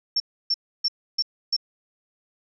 sine tone bursts, 5430 Hz, F8, 50 cents flat, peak -19 dBFS, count 5, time 0.16-1.565 s, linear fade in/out 5 ms, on 41 ms, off 300 ms, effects none

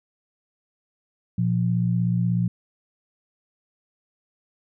sine tone pair together, 119.06 / 175.5 Hz, A#2 / F3, +37 / +9 cents, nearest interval perfect fifth, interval 672 cents, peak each -22 dBFS, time 1.38-2.48 s, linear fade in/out 5 ms, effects none

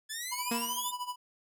10% pulse exponential sweep, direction up, 1706 to 3658 Hz, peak -27 dBFS, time 0.09-0.92 s, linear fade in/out 20 ms
square tone with tremolo, 987.8 Hz, B5, in tune, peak -33 dBFS, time 0.31-1.16 s, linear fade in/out 20 ms, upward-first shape sine, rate 13 Hz, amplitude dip 80%
sawtooth tone with exponential decay, 233.3 Hz, A#3, 2 cents sharp, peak -25 dBFS, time 0.51-0.92 s, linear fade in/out 5 ms, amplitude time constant 88 ms
effects none

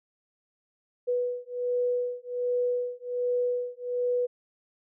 sine beating tone pair, 490.9 / 492.2 Hz, B4 / B4, -10 / -6 cents, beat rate 1.3 Hz, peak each -29 / -29 dBFS, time 1.07-4.27 s, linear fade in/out 20 ms, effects none

